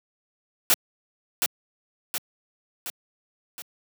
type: noise with echo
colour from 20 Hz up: white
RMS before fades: -18 dBFS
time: 0.7-0.74 s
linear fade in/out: 0 ms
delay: 720 ms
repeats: 4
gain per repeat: -5 dB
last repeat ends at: 3.62 s
effects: high-pass 200 Hz 12 dB/octave